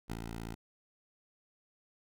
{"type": "tone with ADSR envelope", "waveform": "10% pulse", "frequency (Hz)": 56.5, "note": "A1", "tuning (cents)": 47, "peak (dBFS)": -27, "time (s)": [0.08, 0.55], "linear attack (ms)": 34, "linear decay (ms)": 38, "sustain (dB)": -5, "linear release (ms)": 13, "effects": []}